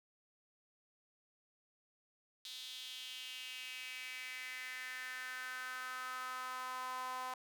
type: tone with high-pass filter sweep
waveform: sawtooth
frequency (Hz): 255.3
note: C4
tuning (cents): -42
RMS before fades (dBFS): -45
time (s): 2.45-7.34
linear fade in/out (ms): 2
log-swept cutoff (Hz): 3700 to 920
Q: 4.2
effects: none